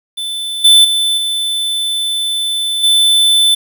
square tone with level steps, 3520 Hz, A7, in tune, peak -19 / -4 / -12 / -15 / -8 dBFS, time 0.17-3.55 s, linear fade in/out 10 ms, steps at 0.64 / 0.84 / 1.17 / 2.83 s, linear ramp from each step 10 ms, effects 7-bit

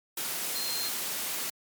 sine tone in noise, 4185 Hz, C8, in tune, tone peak -33 dBFS, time 0.55-0.89 s, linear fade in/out 5 ms, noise white, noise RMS -33 dBFS, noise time 0.17-1.5 s, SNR -3 dB, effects high-pass 150 Hz 12 dB/octave + MP3 96 kbps

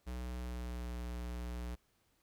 square tone with pitch glide, 61.74 to 60.16 Hz, B1 to B1, 0 to -45 cents, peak -40 dBFS, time 0.06-1.76 s, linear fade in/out 20 ms, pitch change -45 cents, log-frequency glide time 0.19-0.92 s, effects pink hiss -75 dBFS RMS until 2.22 s

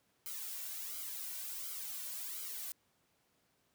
blue noise with flanger, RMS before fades -43 dBFS, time 0.26-2.72 s, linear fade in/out 0 ms, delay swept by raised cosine 1.1 to 2.4 ms, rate 1.4 Hz, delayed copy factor -0.75, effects pink hiss -75 dBFS RMS until 3.74 s + high-pass 100 Hz 12 dB/octave

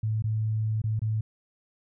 sine tone with dropouts, 109.2 Hz, A2, 13 cents flat, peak -24 dBFS, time 0.03-1.21 s, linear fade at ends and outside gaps 5 ms, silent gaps 0.223-0.24 / 0.818-0.839 / 0.994-1.017 s, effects none

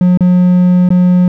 triangle tone with dropouts, 180 Hz, F#3, 47 cents flat, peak -3 dBFS, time 0.01-1.28 s, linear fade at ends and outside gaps 2 ms, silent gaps 0.174-0.207 / 0.89-0.904 s, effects none

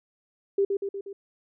sine tone with echo, 396.2 Hz, G4, 18 cents sharp, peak -19 dBFS, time 0.58-0.65 s, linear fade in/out 5 ms, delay 120 ms, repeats 4, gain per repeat -4 dB, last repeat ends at 1.13 s, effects none

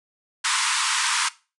pink band-pass noise, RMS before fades -23 dBFS, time 0.44-1.29 s, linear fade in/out 10 ms, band 910 to 10000 Hz, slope 96 dB/octave, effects noise-tail reverb RT60 0.3 s tail -18 dB re dry

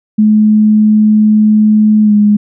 sine tone with pitch glide, 213.7 to 208.1 Hz, G#3 to G#3, +50 to +4 cents, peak -4 dBFS, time 0.18-2.37 s, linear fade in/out 10 ms, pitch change -46 cents, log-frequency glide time 2.03-2.13 s, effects none

